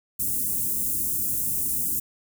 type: band-stop noise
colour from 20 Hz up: white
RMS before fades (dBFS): -26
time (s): 0.19-2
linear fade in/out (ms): 10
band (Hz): 300 to 8400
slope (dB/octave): 24
effects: none